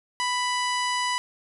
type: harmonic tone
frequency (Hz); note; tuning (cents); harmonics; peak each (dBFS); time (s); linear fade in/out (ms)
990; B5; +4; 1 / 2 / 3 / 4 / 5 / 6 / 7 / 8 / 10; -26 / -30 / -32 / -38 / -35 / -40 / -43 / -42 / -40; 0.2-1.18; 0
effects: none